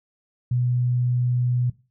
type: tone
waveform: sine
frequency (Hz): 123.47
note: B2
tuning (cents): 0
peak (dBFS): -19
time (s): 0.51-1.7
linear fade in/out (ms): 5
effects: noise-tail reverb RT60 0.3 s tail -18 dB re dry